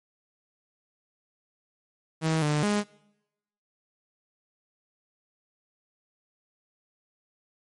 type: tone with pitch steps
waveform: sawtooth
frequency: 159.8 / 149.4 / 207 Hz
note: D#3 / D3 / G#3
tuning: +47 / +30 / -5 cents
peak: -19 dBFS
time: 2.21-2.84 s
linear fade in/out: 50 ms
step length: 210 ms
effects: noise-tail reverb RT60 0.9 s tail -24 dB re dry + MP3 48 kbps